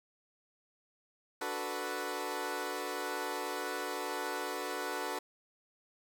15% pulse chord, B minor seventh, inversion first, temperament equal, 293.7 / 370 / 440 / 493.9 Hz, D4 / F#4 / A4 / B4, 0 / 0 / 0 / 0 cents, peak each -37 / -34 / -35 / -34 dBFS, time 1.41-5.19 s, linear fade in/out 5 ms, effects 10-bit

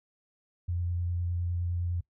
sine tone with vibrato, 87.31 Hz, F2, in tune, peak -28 dBFS, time 0.68-2.01 s, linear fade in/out 10 ms, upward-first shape sine, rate 9.8 Hz, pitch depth 14 cents each way, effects noise-tail reverb RT60 0.1 s tail -21 dB re dry

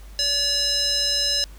square tone with band-pass filter, 571 Hz, D5, 49 cents flat, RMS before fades -22 dBFS, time 0.19-1.44 s, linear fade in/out 0 ms, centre 5000 Hz, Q 5.5, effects added 50 Hz sine -39 dBFS peak until 1.58 s + pink hiss -51 dBFS RMS until 1.58 s

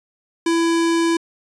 square tone, 333.4 Hz, E4, 20 cents sharp, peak -16 dBFS, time 0.46-1.17 s, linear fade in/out 5 ms, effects resampled to 22050 Hz

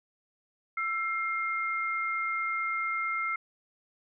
sine tone pair together, 1335.5 / 2120 Hz, E6 / C7, +22 / +22 cents, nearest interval minor sixth, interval 800 cents, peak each -31 / -31 dBFS, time 0.77-3.36 s, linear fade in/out 5 ms, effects none

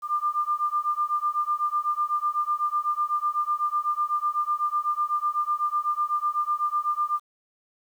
sine beating tone pair, 1194 / 1202 Hz, D6 / D6, +28 / +40 cents, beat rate 8 Hz, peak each -26 dBFS, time 0.02-7.2 s, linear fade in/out 50 ms, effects 9-bit

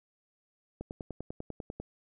click train, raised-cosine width 2 ms, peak -25 dBFS, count 11, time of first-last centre 0.81-1.8 s, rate 10.1 Hz, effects none

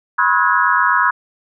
sine tone cluster, 984 / 1072 / 1279 / 1457 / 1658 Hz, B5 / C6 / D#6 / F#6 / G#6, -7 / +42 / +47 / -27 / -3 cents, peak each -18 dBFS, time 0.18-1.11 s, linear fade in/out 10 ms, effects none

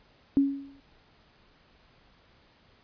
sine tone with exponential decay, 277.2 Hz, C#4, in tune, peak -16 dBFS, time 0.37-0.8 s, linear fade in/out 0 ms, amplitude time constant 93 ms, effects pink hiss -61 dBFS RMS until 2.83 s + resampled to 11025 Hz

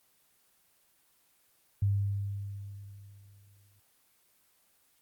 sine tone with exponential decay, 100 Hz, G2, 35 cents sharp, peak -23 dBFS, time 1.82-3.8 s, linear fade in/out 5 ms, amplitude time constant 430 ms, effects white hiss -68 dBFS RMS until 5.01 s + Opus 24 kbps

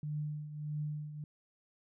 sine tone with tremolo, 150 Hz, D3, 37 cents sharp, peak -33 dBFS, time 0.03-1.24 s, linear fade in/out 2 ms, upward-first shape triangle, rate 1.6 Hz, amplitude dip 70%, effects none

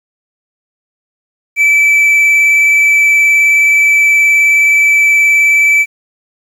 triangle tone with vibrato, 2313 Hz, D7, 27 cents flat, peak -4 dBFS, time 1.56-5.86 s, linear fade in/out 50 ms, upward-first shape triangle, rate 19 Hz, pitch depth 15 cents each way, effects 7-bit

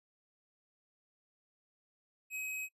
square tone, 2539 Hz, D#7, 34 cents sharp, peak -38 dBFS, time 2.3-2.69 s, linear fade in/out 50 ms, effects noise-tail reverb RT60 0.1 s tail -21 dB re dry + resampled to 32000 Hz

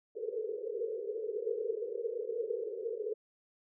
pink band-pass noise, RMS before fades -37 dBFS, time 0.15-3.14 s, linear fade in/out 5 ms, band 410 to 480 Hz, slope 96 dB/octave, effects none

